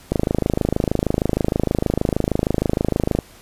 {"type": "click train", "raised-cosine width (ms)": 2, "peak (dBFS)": -4, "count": 82, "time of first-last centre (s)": [0.12, 3.188], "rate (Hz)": 26.4, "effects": ["pink hiss -46 dBFS RMS until 3.41 s", "resampled to 32000 Hz"]}